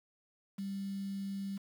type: tone with quantisation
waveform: sine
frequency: 196.5 Hz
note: G3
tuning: 4 cents sharp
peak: -36 dBFS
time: 0.58-1.58 s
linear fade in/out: 10 ms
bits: 9
effects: none